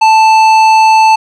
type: tone with tanh clipping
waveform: sine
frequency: 880 Hz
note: A5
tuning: in tune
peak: -5 dBFS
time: 0.01-1.16 s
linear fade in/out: 10 ms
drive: 13 dB
effects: none